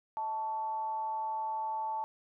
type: tone with frequency modulation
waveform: sine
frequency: 880 Hz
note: A5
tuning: in tune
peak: -32 dBFS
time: 0.17-2.04 s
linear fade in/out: 0 ms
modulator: 242 Hz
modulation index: 0.32
effects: none